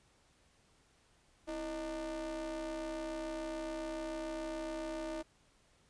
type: ring-modulated tone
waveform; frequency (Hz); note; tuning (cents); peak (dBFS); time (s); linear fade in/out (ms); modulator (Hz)
square; 146.83; D3; 0; -36; 1.47-5.23; 20; 474
effects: pink hiss -69 dBFS RMS until 5.89 s + resampled to 22050 Hz

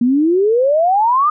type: exponential sweep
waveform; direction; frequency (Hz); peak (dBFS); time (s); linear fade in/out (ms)
sine; up; 233.1 to 1244.5; -10; 0.01-1.3; 5
effects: none

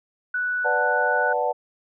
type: tone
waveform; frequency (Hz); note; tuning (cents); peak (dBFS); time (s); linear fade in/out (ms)
sine; 1480; F#6; 0; -22; 0.34-1.33; 5
type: chord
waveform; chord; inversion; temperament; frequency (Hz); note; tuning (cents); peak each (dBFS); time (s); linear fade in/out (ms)
sine; B minor seventh; none; equal; 493.9 / 587.3 / 740 / 880; B4 / D5 / F#5 / A5; 0 / 0 / 0 / 0; -26; 0.64-1.53; 20
effects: none

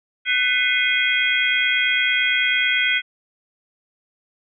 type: tone cluster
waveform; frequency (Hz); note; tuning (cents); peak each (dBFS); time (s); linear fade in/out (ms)
sine; 1501 / 2013 / 2142 / 2478 / 3261; F#6 / B6 / C7 / D#7 / G#7; +24 / +33 / +40 / -8 / -32; -23; 0.25-3.02; 50
effects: none

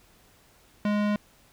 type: tone with low-pass filter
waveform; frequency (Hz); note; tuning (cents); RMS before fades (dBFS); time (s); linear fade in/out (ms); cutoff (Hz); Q
square; 207.7; G#3; 0; -25; 0.85-1.16; 2; 2900; 0.74
effects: pink hiss -59 dBFS RMS until 1.52 s

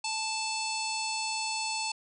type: harmonic tone with a mistuned harmonic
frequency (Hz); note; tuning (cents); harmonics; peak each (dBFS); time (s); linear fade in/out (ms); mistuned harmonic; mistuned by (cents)
879; A5; -2; 1 / 3 / 4 / 5 / 6 / 7 / 8 / 9 / 10; -35 / -36 / -46 / -36 / -42 / -46 / -45 / -40 / -46; 0.04-1.92; 5; 7; +28
effects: none

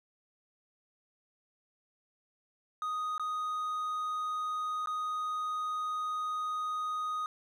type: tone with dropouts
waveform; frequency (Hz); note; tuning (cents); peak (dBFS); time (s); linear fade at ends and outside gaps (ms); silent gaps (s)
triangle; 1245; D#6; +1; -30; 2.82-7.26; 1; 3.18-3.196 / 4.859-4.872
effects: none

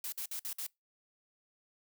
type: noise bursts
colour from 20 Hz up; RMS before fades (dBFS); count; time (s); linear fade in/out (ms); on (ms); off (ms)
blue; -39; 5; 0.04-0.666; 2; 82; 54
effects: noise-tail reverb RT60 0.2 s tail -25 dB re dry

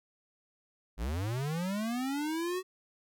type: linear sweep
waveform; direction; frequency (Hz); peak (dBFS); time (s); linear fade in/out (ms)
square; up; 48 to 378; -32; 0.97-2.63; 50
effects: none

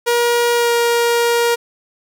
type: tone with pitch glide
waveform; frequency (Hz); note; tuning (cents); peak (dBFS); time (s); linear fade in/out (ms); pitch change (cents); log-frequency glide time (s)
sawtooth; 476.1 to 471.7; A#4 to A#4; +37 to +20; -9; 0.06-1.56; 20; -17; 0.54-0.72
effects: none

